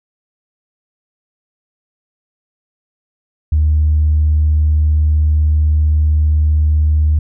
sine tone, 76.3 Hz, D#2, 33 cents flat, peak -8 dBFS, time 3.52-7.19 s, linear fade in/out 5 ms, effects tanh soft clip ceiling -5 dBFS

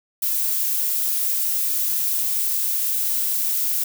violet noise, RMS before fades -22 dBFS, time 0.22-3.84 s, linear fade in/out 5 ms, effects none

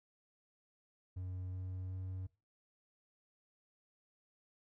triangle tone with pitch steps, 92 / 92.69 / 93.39 Hz, F#2 / F#2 / F#2, -9 / +4 / +17 cents, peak -38 dBFS, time 1.16-2.27 s, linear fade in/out 10 ms, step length 370 ms, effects noise-tail reverb RT60 0.3 s tail -21 dB re dry

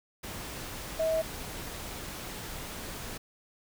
sine tone in noise, 642 Hz, E5, 46 cents flat, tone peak -25 dBFS, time 0.99-1.22 s, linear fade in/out 10 ms, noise pink, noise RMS -40 dBFS, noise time 0.23-3.18 s, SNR +12 dB, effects none

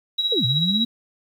sine tone with tremolo, 3868 Hz, B7, 37 cents flat, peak -17 dBFS, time 0.18-0.85 s, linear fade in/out 10 ms, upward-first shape sine, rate 16 Hz, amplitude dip 60%
sine linear two-way sweep, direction down then up, 500 to 115.1 to 236.9 Hz, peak -21 dBFS, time 0.32-0.85 s, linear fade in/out 5 ms, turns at 0.45 s
effects 8-bit

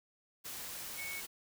sine tone in noise, 2217 Hz, C#7, in tune, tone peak -41 dBFS, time 0.97-1.21 s, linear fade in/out 20 ms, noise white, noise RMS -44 dBFS, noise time 0.44-1.27 s, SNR 0 dB, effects none

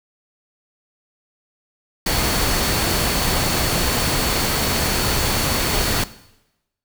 sine tone in noise, 4435 Hz, C#8, in tune, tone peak -27 dBFS, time 2.06-6.04 s, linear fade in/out 5 ms, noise pink, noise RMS -20 dBFS, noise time 2.06-6.04 s, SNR -10 dB, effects noise-tail reverb RT60 0.9 s tail -17 dB re dry

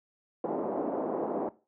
pink band-pass noise, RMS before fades -32 dBFS, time 0.44-1.49 s, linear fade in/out 2 ms, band 260 to 790 Hz, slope 24 dB/octave, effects noise-tail reverb RT60 0.3 s tail -17 dB re dry

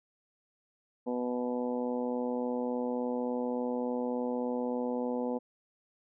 harmonic tone, 123.47 Hz, B2, in tune, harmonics 2 / 3 / 4 / 5 / 6 / 7 / 8, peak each -33 / -42 / -34 / -43 / -46 / -42 / -50 dBFS, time 1.06-5.39 s, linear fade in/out 20 ms, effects none

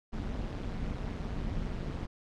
brown noise with amplitude modulation, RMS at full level -32 dBFS, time 0.12-2.07 s, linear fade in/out 20 ms, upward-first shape sine, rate 189 Hz, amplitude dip 80%, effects low-pass 5000 Hz 12 dB/octave

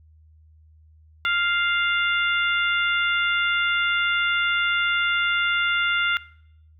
harmonic tone, 698.5 Hz, F5, in tune, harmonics 2 / 3 / 4 / 5, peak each -22 / -26 / -28 / -30 dBFS, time 1.25-6.17 s, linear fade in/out 0 ms, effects noise-tail reverb RT60 0.7 s tail -20 dB re dry + added 78 Hz sine -50 dBFS peak until 6.79 s

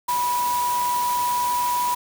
sine tone in noise, 978 Hz, B5, 17 cents flat, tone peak -20 dBFS, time 0.08-1.95 s, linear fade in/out 10 ms, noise white, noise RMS -31 dBFS, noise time 0.08-1.95 s, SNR +8 dB, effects none

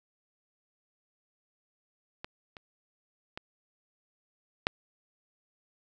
clicks, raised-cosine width 0.3 ms, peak -22 / -29 / -22 / -8 dBFS, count 4, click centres 2.245 / 2.568 / 3.375 / 4.669 s, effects none

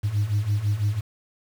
sine beating tone pair, 100 / 106 Hz, G2 / G#2, +35 / +36 cents, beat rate 6 Hz, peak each -24 / -21 dBFS, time 0.03-1.01 s, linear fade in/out 20 ms, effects tanh soft clip ceiling -17 dBFS + 7-bit

